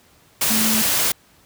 sine tone in noise, 220 Hz, A3, in tune, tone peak -21 dBFS, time 0.5-0.82 s, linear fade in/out 5 ms, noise white, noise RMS -19 dBFS, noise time 0.41-1.12 s, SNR -5 dB, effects pink hiss -54 dBFS RMS until 1.45 s + high-pass 60 Hz 12 dB/octave

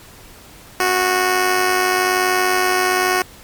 10% pulse tone with amplitude modulation, 367.5 Hz, F#4, 12 cents flat, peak -4 dBFS, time 0.8-3.22 s, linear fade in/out 2 ms, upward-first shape sine, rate 101 Hz, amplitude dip 50%, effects pink hiss -42 dBFS RMS until 3.43 s + MP3 96 kbps

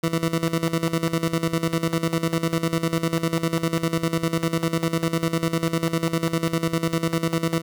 20% pulse tone with tremolo, 164.81 Hz, E3, in tune, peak -14 dBFS, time 0.03-7.62 s, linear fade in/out 10 ms, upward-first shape square, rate 10 Hz, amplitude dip 75%, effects none

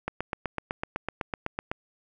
click train, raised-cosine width 0.5 ms, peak -14 dBFS, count 14, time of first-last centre 0.08-1.715 s, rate 7.95 Hz, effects none

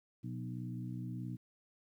harmonic tone with a mistuned harmonic, 61.74 Hz, B1, in tune, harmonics 2 / 3 / 4 / 5, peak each -41 / -45 / -47 / -49 dBFS, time 0.23-1.37 s, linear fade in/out 20 ms, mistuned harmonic 3, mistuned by -27 cents, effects 12-bit

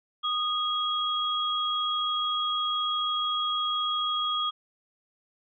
sine tone pair together, 1237 / 3302 Hz, D#6 / G#7, -10 / -11 cents, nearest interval octave + perfect fourth, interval 1699 cents, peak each -28 dBFS, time 0.23-4.51 s, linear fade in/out 20 ms, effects none

